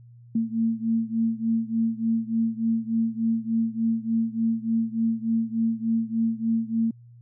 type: beating tone pair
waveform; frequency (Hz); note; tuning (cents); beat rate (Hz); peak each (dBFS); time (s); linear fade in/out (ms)
sine; 225.2 / 228.6; A3 / A#3; +40 / -34; 3.4; -24 / -26; 0.35-6.91; 5
effects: added 119 Hz sine -46 dBFS peak until 7.21 s